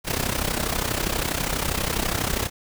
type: noise with amplitude modulation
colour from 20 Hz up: pink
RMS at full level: -22 dBFS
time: 0.04-2.5 s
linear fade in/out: 50 ms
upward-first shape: sine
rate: 32.3 Hz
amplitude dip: 75%
effects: none

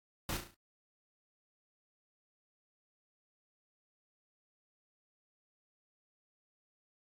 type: noise with echo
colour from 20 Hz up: pink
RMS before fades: -37 dBFS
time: 0.29-0.37 s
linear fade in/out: 2 ms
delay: 35 ms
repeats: 5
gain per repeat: -6 dB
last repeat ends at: 0.545 s
effects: AAC 64 kbps

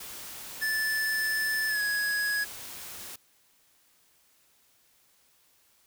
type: noise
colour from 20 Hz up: white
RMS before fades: -42 dBFS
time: 0-3.16 s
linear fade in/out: 5 ms
type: tone with pitch glide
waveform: square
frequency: 1749 to 1670 Hz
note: A6 to G#6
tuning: -11 to +9 cents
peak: -27 dBFS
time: 0.61-2.45 s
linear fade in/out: 20 ms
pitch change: -80 cents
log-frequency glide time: 1.68-1.81 s
effects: white hiss -65 dBFS RMS until 5.86 s

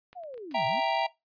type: clicks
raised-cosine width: 0.3 ms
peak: -34 / -43 / -40 / -40 / -40 dBFS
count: 5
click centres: 0.13 / 0.236 / 0.342 / 0.378 / 0.61 s
type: linear two-way sweep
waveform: sine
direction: down then up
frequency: 750 to 110.3 to 291.8 Hz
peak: -38 dBFS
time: 0.15-0.81 s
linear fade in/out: 20 ms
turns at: 0.66 s
type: noise with exponential decay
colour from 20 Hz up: white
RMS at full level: -45 dBFS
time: 0.51-0.59 s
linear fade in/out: 1 ms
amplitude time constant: 16 ms
type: chord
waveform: square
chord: E diminished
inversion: none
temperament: equal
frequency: 659.3 / 784 / 932.3 Hz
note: E5 / G5 / Bb5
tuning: 0 / 0 / 0 cents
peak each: -30 dBFS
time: 0.54-1.07 s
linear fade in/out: 10 ms
effects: noise-tail reverb RT60 0.2 s tail -20 dB re dry + resampled to 11025 Hz

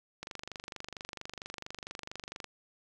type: click train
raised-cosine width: 0.2 ms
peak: -23 dBFS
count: 55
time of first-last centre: 0.23-2.443 s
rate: 24.4 Hz
effects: none

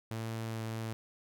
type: tone with pitch glide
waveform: sawtooth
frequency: 112.8 to 112.09 Hz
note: A2 to A2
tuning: +44 to +33 cents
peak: -32 dBFS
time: 0.11-0.93 s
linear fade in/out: 0 ms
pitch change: -11 cents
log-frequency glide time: 0.25-0.6 s
effects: none

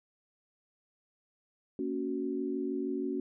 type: chord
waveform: sine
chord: F# major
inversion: first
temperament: just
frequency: 231.2 / 277.5 / 370 Hz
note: A#3 / C#4 / F#4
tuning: -14 / +2 / 0 cents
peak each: -38 / -34 / -35 dBFS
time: 1.79-3.2 s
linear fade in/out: 2 ms
effects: none

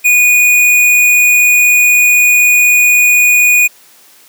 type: tone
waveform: square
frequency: 2461 Hz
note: D#7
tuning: 20 cents flat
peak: -6 dBFS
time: 0.04-3.68 s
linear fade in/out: 20 ms
effects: white hiss -43 dBFS RMS until 4.28 s + high-pass 200 Hz 12 dB/octave

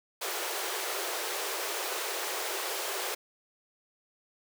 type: high-pass noise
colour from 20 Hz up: pink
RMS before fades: -34 dBFS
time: 0.21-3.15 s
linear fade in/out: 10 ms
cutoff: 350 Hz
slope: 96 dB/octave
effects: none

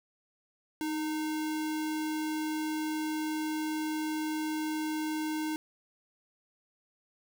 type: tone with sample-and-hold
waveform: sine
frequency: 311.1 Hz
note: D#4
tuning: in tune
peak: -30 dBFS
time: 0.81-5.56 s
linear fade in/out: 0 ms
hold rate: 1225 Hz
effects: none

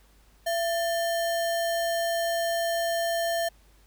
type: tone with sample-and-hold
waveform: sine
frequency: 674 Hz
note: E5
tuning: 38 cents sharp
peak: -24 dBFS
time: 0.46-3.49 s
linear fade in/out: 10 ms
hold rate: 2450 Hz
effects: added 50 Hz sine -57 dBFS peak until 3.86 s + pink hiss -62 dBFS RMS until 3.86 s

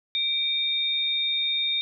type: tone pair together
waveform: sine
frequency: 2328 / 3677 Hz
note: D7 / A#7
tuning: -16 / -24 cents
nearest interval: minor sixth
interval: 792 cents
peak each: -32 / -23 dBFS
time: 0.15-1.81 s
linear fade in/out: 0 ms
effects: none

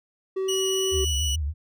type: tone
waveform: triangle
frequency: 381.4 Hz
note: G4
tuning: 47 cents flat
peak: -22 dBFS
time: 0.36-1.05 s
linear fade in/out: 10 ms
type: tone with pitch glide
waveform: 25% pulse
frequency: 2923 to 2945 Hz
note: F#7 to F#7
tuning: -22 to -9 cents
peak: -22 dBFS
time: 0.48-1.36 s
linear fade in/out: 10 ms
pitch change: +13 cents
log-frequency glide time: 0.65-0.88 s
type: tone with vibrato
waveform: sine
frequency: 75.4 Hz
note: D2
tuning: 46 cents sharp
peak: -24 dBFS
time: 0.91-1.54 s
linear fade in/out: 50 ms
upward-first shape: triangle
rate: 6.9 Hz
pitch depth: 160 cents each way
effects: none

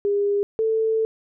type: tone pair in turn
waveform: sine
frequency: 405.4 / 443.5 Hz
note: G#4 / A4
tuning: -42 / +14 cents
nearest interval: major second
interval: 156 cents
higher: second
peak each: -18 dBFS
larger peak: neither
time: 0.05-0.43 / 0.59-1.05 s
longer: second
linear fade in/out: 0 ms
effects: none

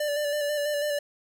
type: tone with vibrato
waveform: square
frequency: 587.3 Hz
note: D5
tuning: in tune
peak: -26 dBFS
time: 0-0.99 s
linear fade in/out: 5 ms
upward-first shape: square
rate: 6.1 Hz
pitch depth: 24 cents each way
effects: none

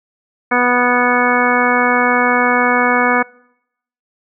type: harmonic tone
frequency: 246 Hz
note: B3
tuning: 7 cents flat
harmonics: 1 / 2 / 3 / 4 / 5 / 6 / 7 / 9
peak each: -19 / -19 / -19 / -19 / -19 / -19 / -19 / -19 dBFS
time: 0.51-3.23 s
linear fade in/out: 10 ms
effects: noise-tail reverb RT60 0.8 s tail -25 dB re dry

